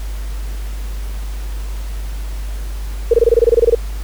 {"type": "tone bursts", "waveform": "sine", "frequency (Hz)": 466.2, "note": "A#4", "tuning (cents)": 0, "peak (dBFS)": -6, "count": 13, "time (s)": [3.11, 3.75], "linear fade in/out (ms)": 5, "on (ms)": 28, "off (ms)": 23, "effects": ["added 50 Hz sine -21 dBFS peak until 4.03 s", "pink hiss -38 dBFS RMS until 4.03 s"]}